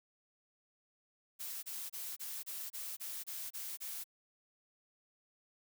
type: noise bursts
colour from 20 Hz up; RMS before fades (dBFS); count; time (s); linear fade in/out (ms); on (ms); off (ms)
blue; -43; 10; 1.39-4.042; 20; 240; 28
effects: none